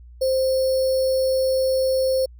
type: tone with sample-and-hold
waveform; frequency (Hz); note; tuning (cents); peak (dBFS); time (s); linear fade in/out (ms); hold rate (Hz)
sine; 524; C5; +2; -17; 0.21-2.26; 10; 4900
effects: added 60 Hz sine -41 dBFS peak until 2.39 s